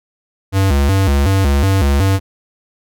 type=tone with vibrato; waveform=square; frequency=82.4 Hz; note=E2; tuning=in tune; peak=-11 dBFS; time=0.52-2.2 s; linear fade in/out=50 ms; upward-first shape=square; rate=2.7 Hz; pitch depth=280 cents each way; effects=none